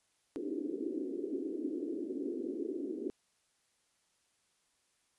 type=band-pass noise; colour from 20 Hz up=white; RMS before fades=-38 dBFS; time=0.36-3.1 s; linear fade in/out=0 ms; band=270 to 390 Hz; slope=48 dB/octave; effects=white hiss -75 dBFS RMS until 5.18 s + resampled to 24000 Hz